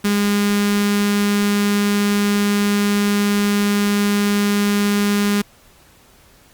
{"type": "tone with notch filter", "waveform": "sawtooth", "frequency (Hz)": 204.2, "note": "G#3", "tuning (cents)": -29, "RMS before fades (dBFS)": -17, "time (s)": [0.04, 5.42], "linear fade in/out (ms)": 10, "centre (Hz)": 670, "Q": 0.88, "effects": ["pink hiss -50 dBFS RMS until 6.53 s", "Opus 48 kbps"]}